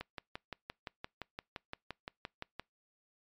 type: click train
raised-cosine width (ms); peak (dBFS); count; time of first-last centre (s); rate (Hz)
0.3; -24; 16; 0.01-2.596; 5.8
effects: noise-tail reverb RT60 0.2 s tail -26 dB re dry + MP3 96 kbps